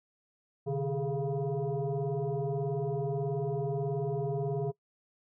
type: tone with frequency modulation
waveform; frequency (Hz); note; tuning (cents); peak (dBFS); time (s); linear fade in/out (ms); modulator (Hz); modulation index
sine; 130.81; C3; 0; -29; 0.66-4.72; 20; 280; 1.6
effects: noise-tail reverb RT60 0.1 s tail -22 dB re dry